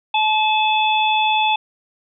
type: harmonic tone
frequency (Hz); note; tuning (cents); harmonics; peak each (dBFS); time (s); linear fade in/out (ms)
863; A5; -34; 1 / 3 / 4; -16 / -21 / -22; 0.14-1.56; 5
effects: none